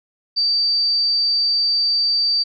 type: tone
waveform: sine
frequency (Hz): 4639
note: D8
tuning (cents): -22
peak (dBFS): -15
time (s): 0.36-2.44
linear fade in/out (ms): 20
effects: none